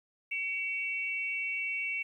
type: tone pair together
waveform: sine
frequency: 2260 / 2702 Hz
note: C#7 / E7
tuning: +33 / +42 cents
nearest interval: minor third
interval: 309 cents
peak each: -33 / -35 dBFS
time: 0.31-2.03 s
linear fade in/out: 10 ms
effects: 11-bit